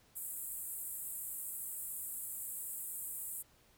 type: band-pass noise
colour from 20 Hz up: white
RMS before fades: -43 dBFS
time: 0.15-3.43 s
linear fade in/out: 20 ms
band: 7600 to 16000 Hz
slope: 96 dB/octave
effects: pink hiss -67 dBFS RMS until 3.77 s